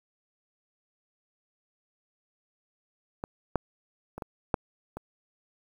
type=clicks; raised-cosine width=1 ms; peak=-19 / -10 / -24 / -21 / -9 / -23 dBFS; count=6; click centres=3.239 / 3.557 / 4.18 / 4.222 / 4.542 / 4.97 s; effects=8-bit